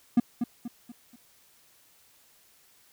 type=tone with echo; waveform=triangle; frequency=239.5 Hz; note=A#3; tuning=47 cents sharp; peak=-14 dBFS; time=0.17-0.2 s; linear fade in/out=5 ms; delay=240 ms; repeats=4; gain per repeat=-8 dB; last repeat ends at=1.16 s; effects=white hiss -61 dBFS RMS until 2.92 s

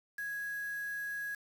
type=tone with quantisation; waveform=sine; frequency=1661.2 Hz; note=G#6; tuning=in tune; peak=-36 dBFS; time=0.18-1.35 s; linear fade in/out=5 ms; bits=8; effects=none

